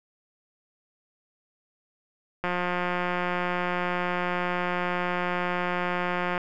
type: click train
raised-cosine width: 0.5 ms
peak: -13 dBFS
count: 702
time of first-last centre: 2.44-6.378 s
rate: 178 Hz
effects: none